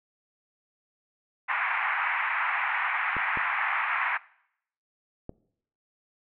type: band-pass noise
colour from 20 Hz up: white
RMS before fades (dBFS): -28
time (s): 1.48-4.18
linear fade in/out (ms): 20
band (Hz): 810 to 2300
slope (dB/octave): 48
type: clicks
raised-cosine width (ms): 2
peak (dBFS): -23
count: 3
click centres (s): 3.167 / 3.373 / 5.294
effects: noise-tail reverb RT60 0.7 s tail -21 dB re dry